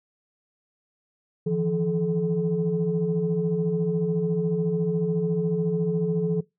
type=tone cluster; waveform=sine; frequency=157.4 / 171.4 / 430 Hz; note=D#3 / F3 / A4; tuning=+20 / -32 / -40 cents; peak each=-29 / -24 / -25 dBFS; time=1.46-6.41 s; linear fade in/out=10 ms; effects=noise-tail reverb RT60 0.2 s tail -22 dB re dry + tanh soft clip ceiling -14 dBFS